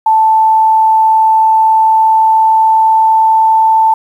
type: tone with pitch glide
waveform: sine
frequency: 880 to 885.6 Hz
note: A5 to A5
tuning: 0 to +11 cents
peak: -5 dBFS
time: 0.06-3.94 s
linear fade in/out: 5 ms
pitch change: +11 cents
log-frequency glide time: 0.27-3.67 s
effects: 7-bit